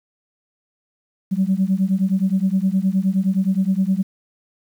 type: beating tone pair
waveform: sine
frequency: 186 / 195.6 Hz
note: F#3 / G3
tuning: +9 / -4 cents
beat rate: 9.6 Hz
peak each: -18 dBFS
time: 1.31-4.03 s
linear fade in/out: 20 ms
effects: tanh soft clip ceiling -9 dBFS + 8-bit